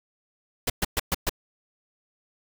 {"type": "noise bursts", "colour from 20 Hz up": "pink", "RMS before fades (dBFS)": -24, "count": 5, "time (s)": [0.67, 1.295], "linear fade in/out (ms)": 5, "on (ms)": 29, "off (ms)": 120, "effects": []}